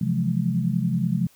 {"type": "tone cluster", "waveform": "sine", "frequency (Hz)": [132.6, 168.4, 179, 212.1], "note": ["C3", "E3", "F3", "G#3"], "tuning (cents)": [23, 37, 43, 37], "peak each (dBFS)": [-26, -26, -25, -27], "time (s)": [0.01, 1.27], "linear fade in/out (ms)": 5, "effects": ["white hiss -57 dBFS RMS until 1.35 s"]}